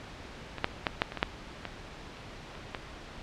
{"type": "clicks", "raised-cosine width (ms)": 0.3, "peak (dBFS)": [-21, -8, -9, -7, -22, -18, -7, -18, -30, -30, -17], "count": 11, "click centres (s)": [0.583, 0.644, 0.868, 1.019, 1.121, 1.173, 1.229, 1.653, 2.17, 2.553, 2.748], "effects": ["pink hiss -45 dBFS RMS until 3.22 s", "low-pass 4000 Hz 12 dB/octave"]}